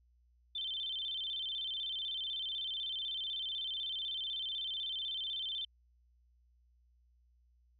sine tone with vibrato, 3322 Hz, G#7, in tune, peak -36 dBFS, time 0.55-5.65 s, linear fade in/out 5 ms, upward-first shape square, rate 16 Hz, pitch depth 110 cents each way, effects added 60 Hz sine -66 dBFS peak until 7.79 s

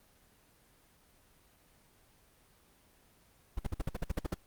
brown noise bursts, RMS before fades -31 dBFS, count 11, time 3.57-4.342 s, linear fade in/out 5 ms, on 22 ms, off 53 ms, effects pink hiss -65 dBFS RMS until 4.46 s + Opus 24 kbps

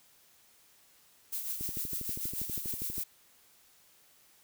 violet noise with tremolo, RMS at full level -34 dBFS, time 1.32-3.04 s, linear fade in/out 10 ms, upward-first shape triangle, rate 6.7 Hz, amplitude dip 60%
click train, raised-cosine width 3 ms, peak -29 dBFS, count 18, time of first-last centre 1.61-2.981 s, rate 12.4 Hz
effects white hiss -63 dBFS RMS until 4.43 s

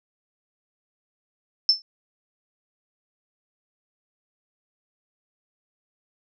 sine tone with exponential decay, 5300 Hz, E8, 9 cents sharp, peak -10 dBFS, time 1.69-1.82 s, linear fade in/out 1 ms, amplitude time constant 28 ms, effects none

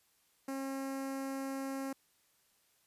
sawtooth tone with notch filter, 270 Hz, C#4, 45 cents flat, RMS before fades -39 dBFS, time 0.48-1.93 s, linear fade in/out 5 ms, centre 3400 Hz, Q 0.9, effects white hiss -72 dBFS RMS until 2.86 s + resampled to 32000 Hz

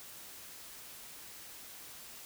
silence, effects white hiss -50 dBFS RMS until 2.25 s

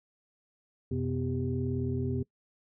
sine tone cluster, 90.3 / 128.7 / 250.4 / 394.6 Hz, F#2 / C3 / B3 / G4, -42 / -28 / +24 / +11 cents, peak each -34 / -32 / -34 / -36 dBFS, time 0.91-2.23 s, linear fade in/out 5 ms, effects noise-tail reverb RT60 0.1 s tail -22 dB re dry + tanh soft clip ceiling -18 dBFS

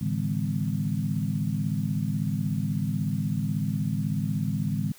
sine tone cluster, 108.8 / 145 / 161.3 / 202.9 / 254.9 Hz, A2 / D3 / E3 / G#3 / C4, -19 / -22 / -37 / -40 / -45 cents, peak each -32 / -30 / -30 / -30 / -37 dBFS, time 0.01-4.92 s, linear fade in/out 5 ms, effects white hiss -52 dBFS RMS until 4.98 s

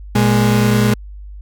35% pulse tone pair together, 118.8 / 207.7 Hz, A#2 / G#3, +33 / 0 cents, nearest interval minor seventh, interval 967 cents, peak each -12 dBFS, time 0.15-0.94 s, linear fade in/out 5 ms, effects added 50 Hz sine -30 dBFS peak until 1.41 s

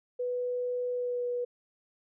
sine tone with pitch glide, 493.9 to 487.9 Hz, B4 to B4, 0 to -21 cents, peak -29 dBFS, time 0.19-1.45 s, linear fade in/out 10 ms, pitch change -21 cents, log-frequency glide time 0.92-1.25 s, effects none

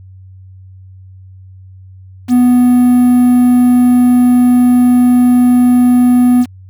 triangle tone with quantisation, 246.9 Hz, B3, in tune, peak -3 dBFS, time 2.28-6.46 s, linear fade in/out 50 ms, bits 5, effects added 94 Hz sine -33 dBFS peak until 6.69 s

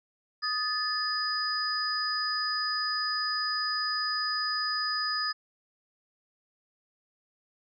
sine tone cluster, 1245 / 1740 / 4970 Hz, D#6 / A6 / D#8, +1 / -20 / -3 cents, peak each -33 / -33 / -30 dBFS, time 0.42-5.33 s, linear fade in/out 20 ms, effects none

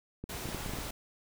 clicks, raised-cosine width 3 ms, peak -26 dBFS, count 8, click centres 0.24 / 0.456 / 0.489 / 0.547 / 0.662 / 0.694 / 0.736 / 0.787 s
pink noise, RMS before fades -40 dBFS, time 0.29-0.91 s, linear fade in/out 5 ms
effects none

